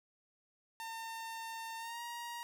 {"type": "tone with pitch glide", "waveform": "sawtooth", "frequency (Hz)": [906, 946.1], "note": ["A#5", "A#5"], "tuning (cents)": [-50, 25], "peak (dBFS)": -38, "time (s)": [0.8, 2.43], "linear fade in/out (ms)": 0, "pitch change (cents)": 75, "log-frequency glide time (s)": [1.78, 2.01], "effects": []}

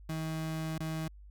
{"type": "tone with dropouts", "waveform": "35% pulse", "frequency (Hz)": 159.2, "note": "D#3", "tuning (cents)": 40, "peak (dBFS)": -32, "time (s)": [0.09, 1.08], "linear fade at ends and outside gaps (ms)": 5, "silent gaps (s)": [0.781, 0.802], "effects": ["added 50 Hz sine -49 dBFS peak until 1.3 s"]}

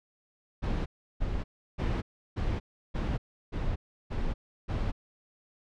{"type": "noise bursts", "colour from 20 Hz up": "brown", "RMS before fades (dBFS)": -30, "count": 8, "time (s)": [0.62, 4.92], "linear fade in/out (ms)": 20, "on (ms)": 240, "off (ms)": 340, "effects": ["low-pass 4000 Hz 12 dB/octave"]}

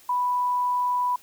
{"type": "tone", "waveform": "sine", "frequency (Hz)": 987.8, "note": "B5", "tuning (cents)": 0, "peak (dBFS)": -21, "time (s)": [0.09, 1.16], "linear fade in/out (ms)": 5, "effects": ["white hiss -53 dBFS RMS until 1.22 s"]}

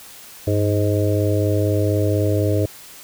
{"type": "harmonic tone with a mistuned harmonic", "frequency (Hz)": 104.1, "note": "G#2", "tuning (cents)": 5, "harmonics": [1, 3, 4, 5, 6], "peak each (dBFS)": [-18, -23, -24, -25, -26], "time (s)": [0.47, 2.66], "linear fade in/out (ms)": 5, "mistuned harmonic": 1, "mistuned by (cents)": -62, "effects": ["white hiss -41 dBFS RMS until 3.03 s"]}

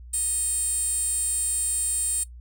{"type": "tone with high-pass filter", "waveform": "10% pulse", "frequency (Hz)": 625, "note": "D#5", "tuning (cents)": 8, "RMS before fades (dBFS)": -25, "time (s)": [0.13, 2.24], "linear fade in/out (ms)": 10, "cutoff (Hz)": 8400, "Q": 8, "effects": ["noise-tail reverb RT60 0.1 s tail -17 dB re dry", "added 60 Hz sine -40 dBFS peak until 2.4 s"]}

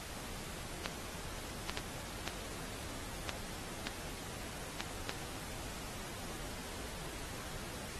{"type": "clicks", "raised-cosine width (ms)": 0.2, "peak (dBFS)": -17, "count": 8, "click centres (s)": [0.859, 1.696, 1.774, 2.277, 3.293, 3.87, 4.806, 5.094], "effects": ["pink hiss -46 dBFS RMS until 7.99 s", "AAC 32 kbps"]}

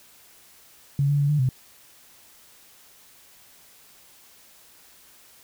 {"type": "tone with pitch steps", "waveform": "sine", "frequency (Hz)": [140.4, 144, 142.7, 148.9, 128.9], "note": ["C#3", "D3", "D3", "D3", "C3"], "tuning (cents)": [22, -34, -49, 24, -26], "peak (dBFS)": -18, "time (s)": [0.99, 1.49], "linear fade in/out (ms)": 2, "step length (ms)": 100, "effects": ["white hiss -53 dBFS RMS until 5.43 s"]}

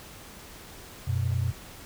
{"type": "tone pair together", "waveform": "sine", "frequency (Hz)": [91.92, 122.7], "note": ["F#2", "B2"], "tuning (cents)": [-11, -11], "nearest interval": "perfect fourth", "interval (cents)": 500, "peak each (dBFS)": -27, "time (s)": [1.07, 1.52], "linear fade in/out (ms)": 10, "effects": ["pink hiss -46 dBFS RMS until 1.85 s"]}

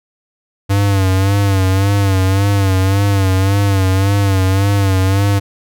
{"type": "tone with vibrato", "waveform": "square", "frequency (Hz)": 97.4, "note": "G2", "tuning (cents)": -11, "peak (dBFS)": -11, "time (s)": [0.69, 5.4], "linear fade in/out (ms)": 20, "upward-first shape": "sine", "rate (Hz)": 1.8, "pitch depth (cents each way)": 62, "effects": []}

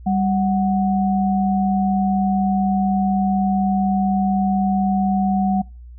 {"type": "tone pair together", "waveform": "sine", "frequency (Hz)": [195.86, 740], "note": ["G3", "F#5"], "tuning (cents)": [-1, 0], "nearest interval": "octave + major seventh", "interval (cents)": 2301, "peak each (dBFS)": [-17, -21], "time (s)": [0.06, 5.62], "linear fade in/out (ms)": 10, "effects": ["noise-tail reverb RT60 0.3 s tail -25 dB re dry", "added 60 Hz sine -36 dBFS peak until 5.98 s"]}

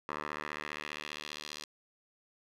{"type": "tone with band-pass filter sweep", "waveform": "10% pulse", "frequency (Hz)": 75, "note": "D2", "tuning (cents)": 37, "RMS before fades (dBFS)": -42, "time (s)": [0.09, 1.64], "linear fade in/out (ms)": 0, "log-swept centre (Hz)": [1200, 4700], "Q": 1.5, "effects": []}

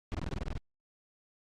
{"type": "noise bursts", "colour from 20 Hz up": "brown", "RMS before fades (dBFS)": -34, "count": 10, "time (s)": [0.12, 0.578], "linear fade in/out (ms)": 0, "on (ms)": 26, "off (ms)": 22, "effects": ["low-pass 6000 Hz 12 dB/octave", "Opus 48 kbps"]}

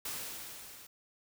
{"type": "noise with level ramp", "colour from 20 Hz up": "white", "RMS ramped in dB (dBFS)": [-38, -53], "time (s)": [0.05, 0.87], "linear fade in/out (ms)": 5, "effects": []}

